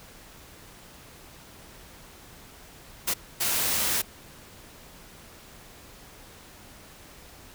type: noise bursts at uneven times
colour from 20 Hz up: white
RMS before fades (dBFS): -26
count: 2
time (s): 3.07-3.14 / 3.4-4.02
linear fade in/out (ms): 10
effects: pink hiss -49 dBFS RMS until 7.54 s